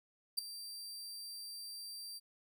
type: tone with ADSR envelope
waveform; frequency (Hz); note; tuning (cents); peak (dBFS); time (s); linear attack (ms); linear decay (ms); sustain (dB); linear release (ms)
sawtooth; 4699; D8; 0; -26; 0.37-2.2; 18; 3; -16; 29
effects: none